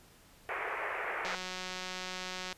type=band-pass noise; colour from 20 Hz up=white; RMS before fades=-37 dBFS; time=0.49-1.35 s; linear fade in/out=0 ms; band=380 to 2300 Hz; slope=48 dB/octave
type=click train; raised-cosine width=0.2 ms; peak=-22 dBFS; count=236; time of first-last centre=1.25-2.527 s; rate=184 Hz
effects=pink hiss -60 dBFS RMS until 2.57 s + resampled to 32000 Hz